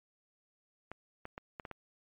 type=clicks; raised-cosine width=0.5 ms; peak=-27 dBFS; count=6; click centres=0.916 / 1.254 / 1.379 / 1.598 / 1.652 / 1.713 s; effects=MP3 48 kbps